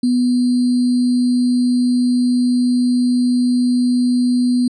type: tone with sample-and-hold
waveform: sine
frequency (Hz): 246.9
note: B3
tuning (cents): 0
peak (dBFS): -12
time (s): 0.03-4.68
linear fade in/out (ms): 5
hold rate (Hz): 4410
effects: resampled to 22050 Hz